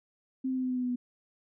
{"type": "tone with pitch steps", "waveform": "sine", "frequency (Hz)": [261.6, 259.3, 257.1, 254.9, 252.7, 250.5, 248.3, 246.2], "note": ["C4", "C4", "C4", "C4", "B3", "B3", "B3", "B3"], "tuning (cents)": [0, -15, -30, -45, 40, 25, 9, -5], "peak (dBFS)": -28, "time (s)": [0.44, 0.96], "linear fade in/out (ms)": 10, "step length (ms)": 65, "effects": []}